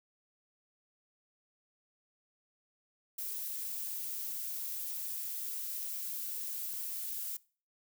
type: noise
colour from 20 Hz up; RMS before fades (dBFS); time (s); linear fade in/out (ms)
violet; -39; 3.18-7.37; 5
effects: noise-tail reverb RT60 0.4 s tail -22 dB re dry